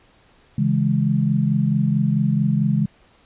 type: chord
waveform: sine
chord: C# minor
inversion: none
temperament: equal with one note detuned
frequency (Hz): 138.59 / 163.11 / 207.7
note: C#3 / E3 / G#3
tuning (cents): 0 / -18 / 0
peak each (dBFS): -20 / -21 / -20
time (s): 0.58-2.86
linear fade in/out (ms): 5
effects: pink hiss -55 dBFS RMS until 3.25 s + resampled to 8000 Hz